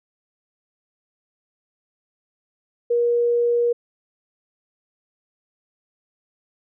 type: tone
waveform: sine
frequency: 476 Hz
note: A#4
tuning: 36 cents sharp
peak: -16 dBFS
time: 2.9-3.73 s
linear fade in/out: 10 ms
effects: none